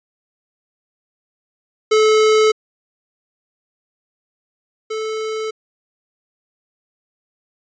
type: tone pair in turn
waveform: square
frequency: 433.1 / 437.1 Hz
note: A4 / A4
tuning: -27 / -11 cents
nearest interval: unison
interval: 16 cents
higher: second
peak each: -11 / -22 dBFS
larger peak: first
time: 1.91-2.52 / 4.9-5.51 s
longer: neither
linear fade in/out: 10 ms
effects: resampled to 16000 Hz